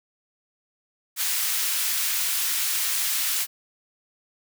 white high-pass noise, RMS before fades -25 dBFS, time 1.16-3.47 s, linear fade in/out 50 ms, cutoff 1500 Hz, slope 12 dB/octave, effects none

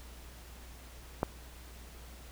click, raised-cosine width 1 ms, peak -14 dBFS, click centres 1.231 s, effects added 60 Hz sine -49 dBFS peak until 2.31 s + pink hiss -54 dBFS RMS until 2.31 s

